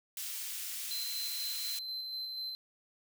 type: high-pass noise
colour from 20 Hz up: white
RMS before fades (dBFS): -40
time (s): 0.17-1.79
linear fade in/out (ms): 2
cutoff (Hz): 2400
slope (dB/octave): 12
type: tone with tremolo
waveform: triangle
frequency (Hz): 4083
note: C8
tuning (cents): -43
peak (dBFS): -35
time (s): 0.91-2.55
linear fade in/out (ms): 0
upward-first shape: square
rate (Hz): 4.1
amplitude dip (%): 25
effects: none